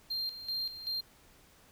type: tone with tremolo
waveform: triangle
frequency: 4186 Hz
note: C8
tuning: in tune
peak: -31 dBFS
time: 0.1-1.01 s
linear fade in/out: 10 ms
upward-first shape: square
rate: 2.6 Hz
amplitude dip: 70%
effects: pink hiss -61 dBFS RMS until 1.71 s